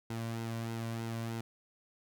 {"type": "tone with flanger", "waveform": "sawtooth", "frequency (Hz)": 114.6, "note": "A#2", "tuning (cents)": -29, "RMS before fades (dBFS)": -38, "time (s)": [0.1, 1.41], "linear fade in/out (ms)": 5, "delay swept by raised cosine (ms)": [1.7, 2.39], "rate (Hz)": 3.2, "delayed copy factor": -0.5, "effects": []}